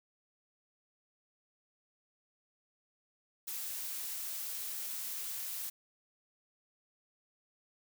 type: noise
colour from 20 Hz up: blue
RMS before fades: -40 dBFS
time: 3.47-5.7 s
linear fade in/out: 10 ms
effects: none